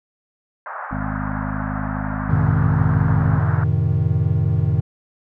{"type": "band-pass noise", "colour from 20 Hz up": "white", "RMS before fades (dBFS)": -31, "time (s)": [0.66, 3.64], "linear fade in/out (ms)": 2, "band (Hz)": [590, 1600], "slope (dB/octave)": 48}
{"type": "harmonic tone", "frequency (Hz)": 51.91, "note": "G#1", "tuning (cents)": 0, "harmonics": [1, 2, 3, 4, 5], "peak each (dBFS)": [-29, -29, -29, -29, -29], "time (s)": [0.91, 3.39], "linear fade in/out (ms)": 5}
{"type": "chord", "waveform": "triangle", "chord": "F# diminished seventh", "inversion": "none", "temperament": "equal with one note detuned", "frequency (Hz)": [90.8, 110, 130.81, 155.56], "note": ["F#2", "A2", "C3", "Eb3"], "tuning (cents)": [-32, 0, 0, 0], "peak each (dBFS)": [-19, -19, -20, -19], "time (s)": [2.29, 4.81], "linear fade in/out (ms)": 10}
{"effects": []}